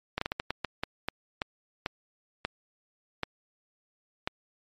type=slowing click train; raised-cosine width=0.3 ms; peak=-13 dBFS; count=14; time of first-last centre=0.18-4.275 s; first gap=34 ms; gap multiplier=1.33; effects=MP3 64 kbps